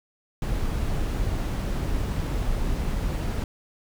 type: noise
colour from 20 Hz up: brown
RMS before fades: -26 dBFS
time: 0.42-3.44 s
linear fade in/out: 2 ms
effects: none